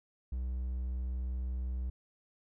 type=tone; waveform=triangle; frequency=62.8 Hz; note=B1; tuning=30 cents sharp; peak=-31 dBFS; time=0.32-1.9 s; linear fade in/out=5 ms; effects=none